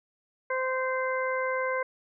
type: harmonic tone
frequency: 518 Hz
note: C5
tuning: 17 cents flat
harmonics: 1 / 2 / 3 / 4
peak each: -29 / -32 / -34 / -35 dBFS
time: 0.5-1.83 s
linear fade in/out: 5 ms
effects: none